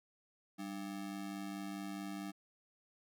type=ring-modulated tone; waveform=square; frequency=246.5 Hz; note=B3; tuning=3 cents flat; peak=-39 dBFS; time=0.58-2.32 s; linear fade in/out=20 ms; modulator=52.3 Hz; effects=none